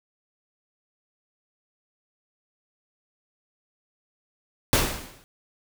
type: noise with exponential decay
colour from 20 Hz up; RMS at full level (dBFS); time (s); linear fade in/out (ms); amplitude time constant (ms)
pink; -17; 4.73-5.24; 0; 110
effects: none